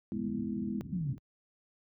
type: chord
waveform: sine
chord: E major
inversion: first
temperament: equal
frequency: 207.7 / 246.9 / 329.6 Hz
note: G#3 / B3 / E4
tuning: 0 / 0 / 0 cents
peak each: -35 / -37 / -41 dBFS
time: 0.12-0.81 s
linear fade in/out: 0 ms
type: low-pass noise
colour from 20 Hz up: white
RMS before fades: -43 dBFS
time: 0.13-1.18 s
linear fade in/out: 0 ms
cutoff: 270 Hz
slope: 48 dB/octave
type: exponential sweep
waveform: sine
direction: down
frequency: 196 to 127 Hz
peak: -30 dBFS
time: 0.92-1.13 s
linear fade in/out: 10 ms
effects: high-pass 80 Hz 12 dB/octave